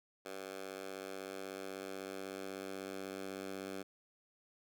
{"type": "tone with high-pass filter sweep", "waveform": "10% pulse", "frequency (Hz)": 96.2, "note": "G2", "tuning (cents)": -32, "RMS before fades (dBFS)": -45, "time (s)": [0.25, 3.83], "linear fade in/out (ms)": 10, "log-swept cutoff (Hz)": [450, 250], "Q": 1, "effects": []}